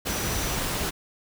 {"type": "tone in noise", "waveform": "sine", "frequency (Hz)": 5900, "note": "F#8", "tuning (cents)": -6, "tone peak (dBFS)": -37, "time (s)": [0.08, 0.57], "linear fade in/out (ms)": 20, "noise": "pink", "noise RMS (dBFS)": -28, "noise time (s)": [0.05, 0.91], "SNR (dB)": -12, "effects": []}